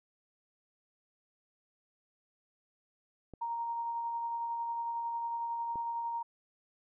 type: clicks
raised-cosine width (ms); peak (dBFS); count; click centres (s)
2; -33; 2; 3.337 / 5.757
type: tone with tremolo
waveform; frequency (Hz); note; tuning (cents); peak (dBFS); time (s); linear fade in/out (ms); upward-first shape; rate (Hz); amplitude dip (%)
sine; 932.3; A#5; 0; -32; 3.41-6.23; 10; sine; 11; 25
effects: none